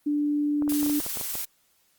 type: tone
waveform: sine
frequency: 293.7 Hz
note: D4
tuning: in tune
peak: -22 dBFS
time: 0.06-1 s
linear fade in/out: 10 ms
type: clicks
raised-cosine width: 1 ms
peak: -23 dBFS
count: 11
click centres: 0.623 / 0.678 / 0.722 / 0.83 / 0.863 / 0.897 / 1.002 / 1.064 / 1.172 / 1.212 / 1.354 s
type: noise with tremolo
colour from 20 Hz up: blue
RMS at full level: -30 dBFS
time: 0.69-1.45 s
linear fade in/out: 5 ms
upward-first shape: sine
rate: 20 Hz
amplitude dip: 30%
effects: white hiss -66 dBFS RMS until 1.98 s + Opus 32 kbps